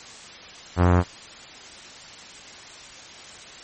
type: tone with low-pass filter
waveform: sawtooth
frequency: 88.9 Hz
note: F2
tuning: 31 cents sharp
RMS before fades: -17 dBFS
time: 0.76-1.04 s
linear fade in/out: 50 ms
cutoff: 1300 Hz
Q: 1.5
effects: white hiss -42 dBFS RMS until 3.63 s + MP3 32 kbps